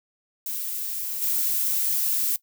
violet noise with level steps, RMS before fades -30 / -24 dBFS, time 0.46-2.36 s, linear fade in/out 2 ms, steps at 1.21 s, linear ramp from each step 20 ms, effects noise-tail reverb RT60 0.1 s tail -19 dB re dry

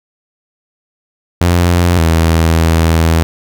sawtooth tone pair in turn, 87.2 / 81.84 Hz, F2 / E2, -2 / -12 cents, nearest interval minor second, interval 110 cents, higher first, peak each -4 dBFS, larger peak neither, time 1.41-1.97 / 1.97-3.23 s, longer second, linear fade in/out 0 ms, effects none

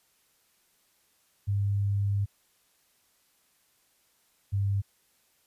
sine tone pair in turn, 100.5 / 99.46 Hz, G2 / G2, +44 / +26 cents, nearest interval unison, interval 18 cents, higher first, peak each -24 dBFS, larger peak neither, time 1.47-2.26 / 4.52-4.82 s, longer first, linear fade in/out 20 ms, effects white hiss -68 dBFS RMS until 5.46 s + resampled to 32000 Hz

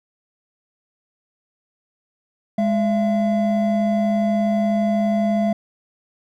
triangle tone pair together, 207.8 / 675.5 Hz, G#3 / E5, +1 / +42 cents, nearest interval octave + minor sixth, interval 2041 cents, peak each -16 / -19 dBFS, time 2.58-5.53 s, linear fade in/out 5 ms, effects none

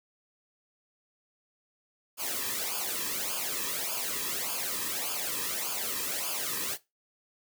white noise with flanger, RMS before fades -33 dBFS, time 2.17-6.78 s, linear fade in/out 50 ms, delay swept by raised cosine 0.51 to 1.41 ms, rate 1.7 Hz, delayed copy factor -0.8, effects noise-tail reverb RT60 0.2 s tail -17 dB re dry

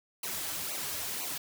white noise with flanger, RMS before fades -36 dBFS, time 0.23-1.38 s, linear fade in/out 5 ms, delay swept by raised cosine 0.57 to 5.67 ms, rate 2 Hz, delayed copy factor -0.85, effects none

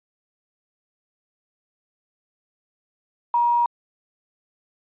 sine tone with quantisation, 952 Hz, A#5, 36 cents sharp, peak -16 dBFS, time 3.34-3.66 s, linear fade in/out 2 ms, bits 7, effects resampled to 8000 Hz

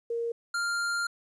sine / square tone pair in turn, 466.2 / 1397 Hz, A#4 / F6, 0 / 0 cents, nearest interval octave + perfect fifth, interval 1900 cents, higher second, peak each -28 dBFS, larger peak neither, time 0.1-0.32 / 0.54-1.07 s, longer second, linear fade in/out 5 ms, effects resampled to 22050 Hz + 11-bit

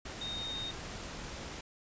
sine tone in noise, 3700 Hz, A#7, 14 cents flat, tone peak -37 dBFS, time 0.21-0.71 s, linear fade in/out 5 ms, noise pink, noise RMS -43 dBFS, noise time 0.05-1.61 s, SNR +3 dB, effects resampled to 16000 Hz

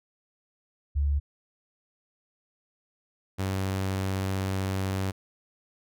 sine / sawtooth tone pair in turn, 71.5 / 95.78 Hz, D2 / G2, -46 / -40 cents, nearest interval perfect fourth, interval 506 cents, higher second, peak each -22 / -23 dBFS, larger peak first, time 0.95-1.2 / 3.38-5.12 s, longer second, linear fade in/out 20 ms, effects none

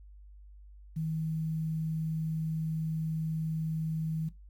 sine tone with quantisation, 159.7 Hz, D#3, 45 cents sharp, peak -30 dBFS, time 0.96-4.29 s, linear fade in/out 10 ms, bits 10, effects noise-tail reverb RT60 0.2 s tail -17 dB re dry + added 50 Hz sine -49 dBFS peak until 4.49 s

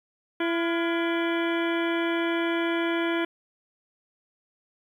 harmonic tone with a mistuned harmonic, 335.8 Hz, E4, 32 cents sharp, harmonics 1 / 2 / 3 / 4 / 5 / 6 / 7 / 9 / 10, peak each -25 / -33 / -35 / -35 / -35 / -38 / -37 / -41 / -41 dBFS, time 0.4-3.25 s, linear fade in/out 5 ms, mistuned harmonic 4, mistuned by +86 cents, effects 10-bit

